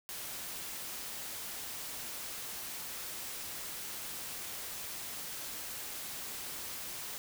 white noise, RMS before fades -42 dBFS, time 0.09-7.18 s, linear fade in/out 0 ms, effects none

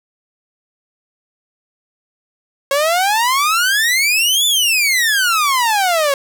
sawtooth exponential two-way sweep, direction up then down, 542 to 3543 to 542 Hz, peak -9 dBFS, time 2.71-6.14 s, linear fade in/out 2 ms, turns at 4.46 s, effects none

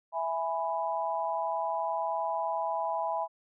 sine chord, E major, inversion none, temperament equal with one note detuned, 659.3 / 830.6 / 991.2 Hz, E5 / G#5 / B5, 0 / 0 / +6 cents, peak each -33 dBFS, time 0.12-3.28 s, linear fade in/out 50 ms, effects none

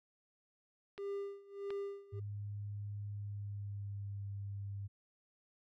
clicks, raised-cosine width 0.3 ms, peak -34 / -32 dBFS, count 2, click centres 0.979 / 1.705 s
triangle tone with tremolo, 399.4 Hz, G4, 32 cents sharp, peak -35 dBFS, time 0.98-2.2 s, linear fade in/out 10 ms, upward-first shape sine, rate 1.6 Hz, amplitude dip 90%
sine tone with pitch glide, 102.5 to 99.93 Hz, G#2 to G2, -22 to +34 cents, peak -40 dBFS, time 2.12-4.88 s, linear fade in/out 20 ms, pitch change -44 cents, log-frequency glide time 3.11-4.29 s
effects none

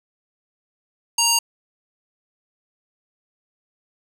square tone with band-pass filter, 932 Hz, A#5, 1 cent flat, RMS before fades -18 dBFS, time 1.18-1.39 s, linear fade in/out 5 ms, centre 6800 Hz, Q 1.3, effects none

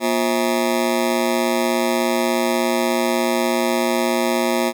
20% pulse ring-modulated tone, 296.3 Hz, D4, 15 cents sharp, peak -9 dBFS, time 0-4.73 s, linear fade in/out 50 ms, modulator 58.3 Hz, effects none

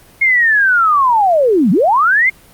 sine linear two-way sweep, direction down then up, 2163 to 165.4 to 2163 Hz, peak -8 dBFS, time 0.21-2.3 s, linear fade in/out 10 ms, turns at 1.71 s, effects pink hiss -44 dBFS RMS until 2.53 s + Opus 32 kbps

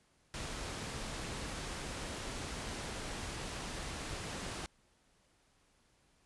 pink low-pass noise, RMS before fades -42 dBFS, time 0.34-4.66 s, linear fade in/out 0 ms, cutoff 9800 Hz, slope 12 dB/octave, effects pink hiss -71 dBFS RMS until 6.25 s + resampled to 24000 Hz

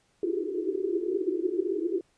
pink band-pass noise, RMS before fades -29 dBFS, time 0.23-2.01 s, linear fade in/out 2 ms, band 330 to 410 Hz, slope 96 dB/octave, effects pink hiss -68 dBFS RMS until 2.17 s + resampled to 22050 Hz

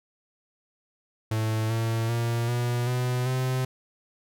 45% pulse tone with pitch steps, 110 / 113.55 / 117.22 / 121 / 124.91 / 128.94 Hz, A2 / A#2 / A#2 / B2 / B2 / C3, 0 / -45 / +10 / -35 / +20 / -25 cents, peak -24 dBFS, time 1.31-3.65 s, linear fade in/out 5 ms, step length 390 ms, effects none

